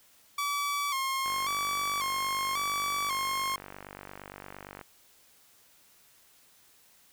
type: tone with vibrato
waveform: sawtooth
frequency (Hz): 1108.7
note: C#6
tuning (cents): 0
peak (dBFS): -25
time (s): 0.38-3.56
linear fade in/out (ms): 5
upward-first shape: square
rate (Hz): 0.92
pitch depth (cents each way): 60
type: click train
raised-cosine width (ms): 0.5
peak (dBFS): -27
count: 174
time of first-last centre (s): 1.26-4.812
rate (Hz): 48.7
effects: white hiss -61 dBFS RMS until 7.12 s